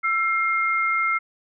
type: tone pair together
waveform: sine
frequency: 1338 / 2124 Hz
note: E6 / C7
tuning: +25 / +25 cents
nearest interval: minor sixth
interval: 800 cents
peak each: -22 dBFS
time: 0.03-1.19 s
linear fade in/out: 20 ms
effects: none